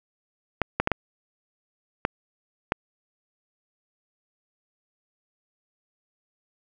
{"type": "clicks", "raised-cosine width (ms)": 0.5, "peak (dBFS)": -6, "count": 6, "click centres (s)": [0.617, 0.8, 0.874, 0.917, 2.051, 2.721], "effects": []}